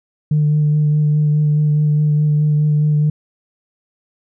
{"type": "tone with vibrato", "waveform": "sine", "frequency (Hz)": 150.2, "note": "D3", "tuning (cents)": 39, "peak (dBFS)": -10, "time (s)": [0.31, 3.1], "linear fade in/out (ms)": 5, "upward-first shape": "sine", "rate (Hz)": 4.8, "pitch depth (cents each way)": 15, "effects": ["tanh soft clip ceiling -8 dBFS"]}